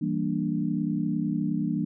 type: chord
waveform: sine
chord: E half-diminished seventh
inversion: none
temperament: equal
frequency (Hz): 164.81 / 196 / 233.1 / 293.7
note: E3 / G3 / Bb3 / D4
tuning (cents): 0 / 0 / 0 / 0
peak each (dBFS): -30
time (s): 0.01-1.85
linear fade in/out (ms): 10
effects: none